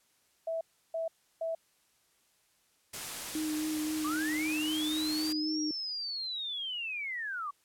sine tone bursts, 655 Hz, E5, 11 cents flat, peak -31 dBFS, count 3, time 0.47-1.55 s, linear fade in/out 5 ms, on 140 ms, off 330 ms
white noise, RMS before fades -39 dBFS, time 2.93-5.33 s, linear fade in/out 10 ms
sine tone with vibrato, 308.7 Hz, D#4, 14 cents flat, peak -31 dBFS, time 3.35-5.71 s, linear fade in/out 2 ms, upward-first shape sine, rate 3.8 Hz, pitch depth 16 cents each way
sine linear two-way sweep, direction up then down, 1108.7 to 5660 to 1108.7 Hz, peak -34 dBFS, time 4.04-7.51 s, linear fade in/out 10 ms, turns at 5.61 s
effects white hiss -70 dBFS RMS until 7.64 s + low-pass 12000 Hz 12 dB/octave

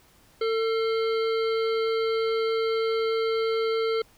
harmonic tone with a mistuned harmonic, 449.2 Hz, A4, 36 cents sharp, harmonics 1 / 3 / 5 / 7 / 9 / 10, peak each -23 / -33 / -37 / -40 / -42 / -43 dBFS, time 0.41-4.02 s, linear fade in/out 5 ms, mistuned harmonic 5, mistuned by -92 cents, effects pink hiss -58 dBFS RMS until 4.17 s

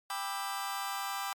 sawtooth chord, E minor seventh, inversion first, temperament just, 791.1 / 988.9 / 1186.7 / 1318.5 Hz, G5 / B5 / D6 / E6, +16 / +2 / +18 / 0 cents, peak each -34 / -37 / -35 / -40 dBFS, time 0.1-1.33 s, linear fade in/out 2 ms, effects MP3 96 kbps

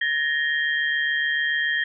sine tone cluster, 1716 / 1863 / 3199 Hz, A6 / A#6 / G7, -44 / -2 / +34 cents, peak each -27 / -22 / -30 dBFS, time 0.01-1.84 s, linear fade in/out 5 ms, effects none

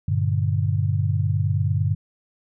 sine chord, G minor, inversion none, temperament just, 98 / 117.6 / 147 Hz, G2 / Bb2 / D3, 0 / +16 / +2 cents, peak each -21 / -25 / -24 dBFS, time 0.08-1.95 s, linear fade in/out 5 ms, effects none

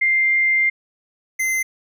sine / square tone pair in turn, 2099 / 2069 Hz, C7 / C7, +5 / -20 cents, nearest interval unison, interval 25 cents, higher first, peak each -14 / -19 dBFS, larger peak first, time 0.01-0.7 / 1.39-1.63 s, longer first, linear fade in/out 10 ms, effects none

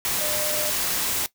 sine tone in noise, 603 Hz, D5, 46 cents sharp, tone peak -30 dBFS, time 0.21-0.7 s, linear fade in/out 0 ms, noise white, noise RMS -25 dBFS, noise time 0.05-1.26 s, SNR -8 dB, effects noise-tail reverb RT60 0.1 s tail -17 dB re dry

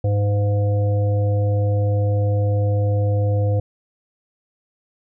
harmonic tone with a mistuned harmonic, 102.2 Hz, G#2, 27 cents flat, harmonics 1 / 3 / 5 / 7, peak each -16 / -33 / -25 / -34 dBFS, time 0.04-3.6 s, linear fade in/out 5 ms, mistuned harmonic 3, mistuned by +16 cents, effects none

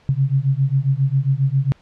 sine beating tone pair, 132.4 / 139.8 Hz, C3 / C#3, +21 / +15 cents, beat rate 7.4 Hz, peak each -18 dBFS, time 0.09-1.72 s, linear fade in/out 0 ms, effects pink hiss -54 dBFS RMS until 1.81 s + low-pass 4000 Hz 12 dB/octave

